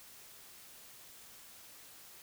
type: silence
effects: white hiss -55 dBFS RMS until 2.22 s